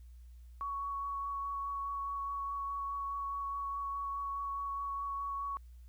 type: tone with vibrato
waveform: sine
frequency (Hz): 1117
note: C#6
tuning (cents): +13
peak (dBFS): -35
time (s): 0.61-5.57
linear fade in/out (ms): 0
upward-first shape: sine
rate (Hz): 4.8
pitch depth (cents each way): 10
effects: added 60 Hz sine -50 dBFS peak until 5.88 s + white hiss -75 dBFS RMS until 5.88 s